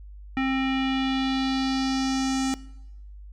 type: tone with low-pass filter sweep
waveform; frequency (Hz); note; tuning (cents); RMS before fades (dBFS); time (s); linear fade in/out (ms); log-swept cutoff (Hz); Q
square; 265.3; C4; +24; -25; 0.37-2.54; 0; 2300 to 7300; 2.7
effects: noise-tail reverb RT60 0.9 s tail -20 dB re dry + added 50 Hz sine -40 dBFS peak until 3.32 s